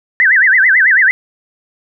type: tone with vibrato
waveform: sine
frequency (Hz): 1767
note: A6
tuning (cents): +7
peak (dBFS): -6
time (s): 0.2-1.11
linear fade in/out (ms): 0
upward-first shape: sine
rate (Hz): 9.1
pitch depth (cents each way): 260
effects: none